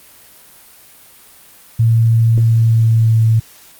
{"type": "tone with pitch glide", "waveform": "sine", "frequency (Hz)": [114.2, 112.43], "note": ["A#2", "A2"], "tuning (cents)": [-35, 38], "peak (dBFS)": -8, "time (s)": [1.79, 3.4], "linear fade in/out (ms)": 10, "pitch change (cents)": -27, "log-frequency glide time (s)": [2.48, 3.2], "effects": ["white hiss -43 dBFS RMS until 3.79 s", "Opus 32 kbps"]}